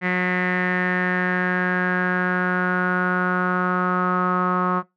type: tone with low-pass filter sweep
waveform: sawtooth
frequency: 181.4 Hz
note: F#3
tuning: 34 cents flat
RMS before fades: -21 dBFS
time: 0.01-4.83 s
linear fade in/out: 50 ms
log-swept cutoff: 2000 to 1200 Hz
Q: 7.7
effects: noise-tail reverb RT60 0.2 s tail -21 dB re dry